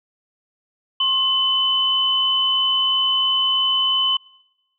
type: tone pair together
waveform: sine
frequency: 1068 / 3021 Hz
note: C6 / F#7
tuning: +35 / +35 cents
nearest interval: octave + tritone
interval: 1800 cents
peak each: -25 / -16 dBFS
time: 1-4.17 s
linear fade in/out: 5 ms
effects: noise-tail reverb RT60 0.9 s tail -25 dB re dry